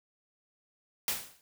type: noise with exponential decay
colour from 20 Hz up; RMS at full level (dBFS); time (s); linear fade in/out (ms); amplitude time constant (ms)
white; -28; 1.08-1.41; 1; 71
effects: none